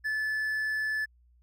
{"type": "tone", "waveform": "triangle", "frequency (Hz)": 1736, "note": "A6", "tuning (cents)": -24, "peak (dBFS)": -26, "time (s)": [0.04, 1.06], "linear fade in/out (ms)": 20, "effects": ["added 60 Hz sine -59 dBFS peak until 1.42 s"]}